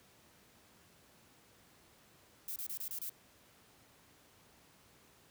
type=noise bursts; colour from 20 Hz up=violet; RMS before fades=-41 dBFS; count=6; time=2.48-3.095 s; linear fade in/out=2 ms; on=80 ms; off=27 ms; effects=pink hiss -64 dBFS RMS until 5.3 s + high-pass 80 Hz 12 dB/octave